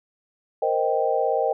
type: chord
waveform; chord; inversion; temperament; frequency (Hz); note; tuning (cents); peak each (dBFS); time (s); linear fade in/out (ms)
sine; C minor seventh; third; equal; 466.2 / 523.3 / 622.3 / 784; Bb4 / C5 / Eb5 / G5; 0 / 0 / 0 / 0; -25; 0.62-1.53; 5
effects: none